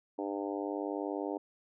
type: harmonic tone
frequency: 100.1 Hz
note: G2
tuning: 37 cents sharp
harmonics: 3 / 4 / 5 / 6 / 7 / 8 / 9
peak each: -37 / -39 / -41 / -43 / -44 / -45 / -46 dBFS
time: 0.18-1.38 s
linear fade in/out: 10 ms
effects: none